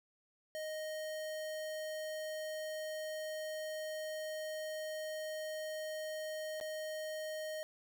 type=tone with dropouts; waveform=square; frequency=622 Hz; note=D#5; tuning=1 cent flat; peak=-40 dBFS; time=0.55-7.63 s; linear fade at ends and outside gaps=0 ms; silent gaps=6.601-6.611 s; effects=none